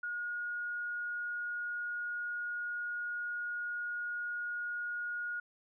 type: tone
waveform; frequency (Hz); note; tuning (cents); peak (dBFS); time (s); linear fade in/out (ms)
sine; 1439; F#6; -49; -35; 0.03-5.4; 5
effects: none